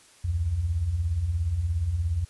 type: beating tone pair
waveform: sine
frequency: 69.3 / 86.3 Hz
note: C#2 / F2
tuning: 0 / -20 cents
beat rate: 17 Hz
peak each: -32 / -24 dBFS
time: 0.24-2.25 s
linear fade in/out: 10 ms
effects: white hiss -55 dBFS RMS until 2.29 s + resampled to 24000 Hz